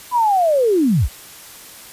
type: linear sweep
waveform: sine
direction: down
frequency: 1011 to 32.33 Hz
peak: -12 dBFS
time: 0.11-1.09 s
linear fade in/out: 50 ms
effects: white hiss -39 dBFS RMS until 1.92 s + resampled to 32000 Hz